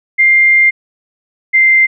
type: tone pair in turn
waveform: sine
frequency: 2100 / 2088 Hz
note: C7 / C7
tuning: +6 / -4 cents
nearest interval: unison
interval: 10 cents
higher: first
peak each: -5 dBFS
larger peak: neither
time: 0.18-0.71 / 1.53-1.87 s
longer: first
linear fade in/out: 20 ms
effects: none